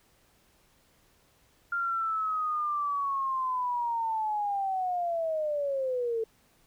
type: linear sweep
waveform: sine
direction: down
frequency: 1400 to 441.5 Hz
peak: -27 dBFS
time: 1.72-6.24 s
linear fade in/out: 5 ms
effects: pink hiss -65 dBFS RMS until 6.66 s